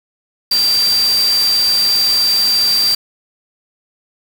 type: tone in noise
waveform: sine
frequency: 4699 Hz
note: D8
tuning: in tune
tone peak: -11 dBFS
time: 0.51-2.95 s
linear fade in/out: 5 ms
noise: white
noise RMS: -23 dBFS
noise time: 0.51-2.95 s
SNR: +9 dB
effects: none